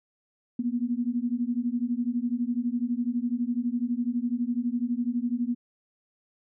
sine beating tone pair, 235.1 / 247.1 Hz, A#3 / B3, +15 / +1 cents, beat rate 12 Hz, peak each -28 dBFS, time 0.59-5.55 s, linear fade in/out 5 ms, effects none

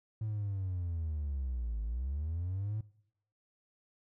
triangle linear two-way sweep, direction down then up, 110.3 to 52.1 to 110.3 Hz, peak -30 dBFS, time 0.21-2.81 s, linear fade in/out 5 ms, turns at 1.82 s, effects noise-tail reverb RT60 0.8 s tail -25 dB re dry + tanh soft clip ceiling -28 dBFS

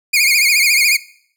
sawtooth tone with vibrato, 2295 Hz, D7, 40 cents flat, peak -7 dBFS, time 0.13-0.97 s, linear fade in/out 10 ms, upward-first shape sine, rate 14 Hz, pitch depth 130 cents each way, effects noise-tail reverb RT60 0.6 s tail -19 dB re dry

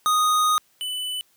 square tone pair in turn, 1242 / 2993 Hz, D#6 / F#7, -3 / +19 cents, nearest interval octave + minor third, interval 1522 cents, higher second, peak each -18 / -27 dBFS, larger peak first, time 0.06-0.58 / 0.81-1.21 s, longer first, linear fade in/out 0 ms, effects white hiss -62 dBFS RMS until 1.36 s + high-pass 60 Hz 12 dB/octave

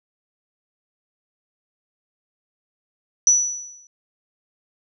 sine tone with exponential decay, 5920 Hz, F#8, in tune, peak -9 dBFS, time 3.27-3.87 s, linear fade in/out 1 ms, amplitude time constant 130 ms, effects none

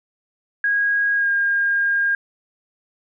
sine tone with pitch glide, 1642 to 1614.7 Hz, G#6 to G#6, -20 to -49 cents, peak -16 dBFS, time 0.64-2.15 s, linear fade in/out 2 ms, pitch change -29 cents, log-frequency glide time 1.15-1.3 s, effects none

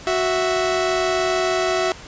sawtooth tone pair together, 369.9 / 659 Hz, F#4 / E5, 0 / -1 cents, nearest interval minor seventh, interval 999 cents, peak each -17 dBFS, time 0.07-1.92 s, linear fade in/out 0 ms, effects pink hiss -39 dBFS RMS until 2.07 s + resampled to 16000 Hz

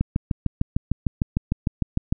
click train, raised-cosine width 5 ms, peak -8 dBFS, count 15, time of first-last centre 0.01-2.125 s, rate 6.62 Hz, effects none

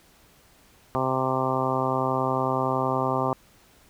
harmonic tone, 130.81 Hz, C3, in tune, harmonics 1 / 2 / 3 / 4 / 5 / 6 / 7 / 8 / 9, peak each -31 / -31 / -31 / -31 / -31 / -31 / -31 / -31 / -31 dBFS, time 0.95-3.33 s, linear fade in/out 0 ms, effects pink hiss -57 dBFS RMS until 3.89 s

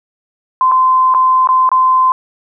sine tone with dropouts, 1033 Hz, C6, 22 cents flat, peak -7 dBFS, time 0.61-2.12 s, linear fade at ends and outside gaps 1 ms, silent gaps 0.715-0.719 / 1.14-1.147 / 1.473-1.489 / 1.691-1.716 s, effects none

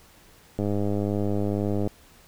click train, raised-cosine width 2 ms, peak -14 dBFS, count 132, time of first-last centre 0.59-1.874 s, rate 102 Hz, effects pink hiss -54 dBFS RMS until 2.27 s

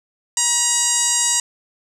5% pulse tone with low-pass filter, 956 Hz, A#5, 43 cents sharp, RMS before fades -18 dBFS, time 0.37-1.4 s, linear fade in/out 2 ms, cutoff 7700 Hz, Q 4.6, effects none

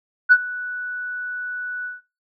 sine tone with ADSR envelope, 1480 Hz, F#6, in tune, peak -5 dBFS, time 0.29-2.01 s, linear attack 29 ms, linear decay 53 ms, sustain -21 dB, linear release 160 ms, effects noise-tail reverb RT60 0.3 s tail -22 dB re dry + tanh soft clip ceiling -1 dBFS

